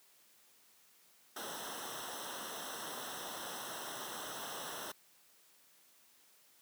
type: noise with comb filter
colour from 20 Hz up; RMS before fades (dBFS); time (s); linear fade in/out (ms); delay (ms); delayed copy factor
pink; -44; 1.36-4.92; 5; 0.43; -0.9
effects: white hiss -66 dBFS RMS until 6.61 s + high-pass 150 Hz 12 dB/octave